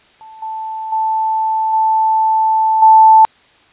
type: tone with level steps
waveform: sine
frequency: 880 Hz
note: A5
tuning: in tune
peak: -34 / -21 / -13 / -10 / -3 dBFS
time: 0.21-3.25 s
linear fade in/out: 0 ms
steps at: 0.42 / 0.92 / 1.73 / 2.82 s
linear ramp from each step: 5 ms
effects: white hiss -49 dBFS RMS until 3.72 s + resampled to 8000 Hz